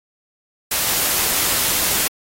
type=noise; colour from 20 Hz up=white; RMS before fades=-19 dBFS; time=0.71-2.08 s; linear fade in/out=5 ms; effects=AAC 48 kbps